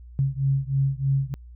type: beating tone pair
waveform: sine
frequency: 135.2 / 138.4 Hz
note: C#3 / C#3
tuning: -43 / -2 cents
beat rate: 3.2 Hz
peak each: -23 / -24 dBFS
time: 0.19-1.34 s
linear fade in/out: 0 ms
effects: added 60 Hz sine -41 dBFS peak until 1.55 s